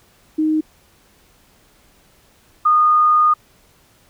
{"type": "tone pair in turn", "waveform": "sine", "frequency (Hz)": [311.1, 1227.3], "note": ["D#4", "D#6"], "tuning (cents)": [0, -24], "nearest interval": "2 octaves", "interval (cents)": 2376, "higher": "second", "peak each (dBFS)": [-14, -10], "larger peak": "second", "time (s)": [[0.38, 0.61], [2.65, 3.34]], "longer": "second", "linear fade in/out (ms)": 10, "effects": ["pink hiss -54 dBFS RMS until 4.09 s"]}